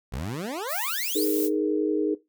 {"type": "exponential sweep", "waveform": "20% pulse", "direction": "up", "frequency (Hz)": [55.6, 5260], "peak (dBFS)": -25, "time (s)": [0.12, 1.25], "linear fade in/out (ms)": 10}
{"type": "noise", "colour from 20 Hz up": "violet", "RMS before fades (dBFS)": -31, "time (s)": [0.67, 1.5], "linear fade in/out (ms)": 50}
{"type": "chord", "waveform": "sine", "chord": "D# suspended fourth", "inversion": "none", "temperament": "equal", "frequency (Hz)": [311.1, 415.3, 466.2], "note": ["D#4", "G#4", "A#4"], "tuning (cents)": [0, 0, 0], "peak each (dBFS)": [-25, -26, -29], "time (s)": [1.15, 2.15], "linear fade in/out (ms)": 10}
{"effects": ["noise-tail reverb RT60 0.2 s tail -17 dB re dry"]}